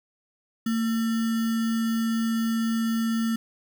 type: tone with sample-and-hold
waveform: sine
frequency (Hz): 227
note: A#3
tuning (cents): -46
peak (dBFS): -22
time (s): 0.66-3.36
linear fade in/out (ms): 5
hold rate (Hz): 1575
effects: none